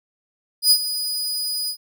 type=tone with ADSR envelope; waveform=sawtooth; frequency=4955 Hz; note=D#8; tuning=8 cents flat; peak=-7 dBFS; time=0.62-1.77 s; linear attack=92 ms; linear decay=64 ms; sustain=-13 dB; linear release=80 ms; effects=none